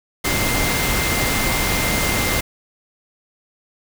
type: tone in noise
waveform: sine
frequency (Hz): 2093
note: C7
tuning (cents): 0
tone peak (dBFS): -25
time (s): 0.24-2.41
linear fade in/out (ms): 10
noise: pink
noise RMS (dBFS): -20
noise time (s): 0.24-2.41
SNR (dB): -8
effects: none